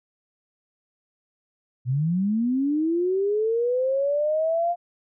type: linear sweep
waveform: sine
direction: up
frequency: 118.5 to 704 Hz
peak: -20 dBFS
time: 1.85-4.76 s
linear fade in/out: 50 ms
effects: none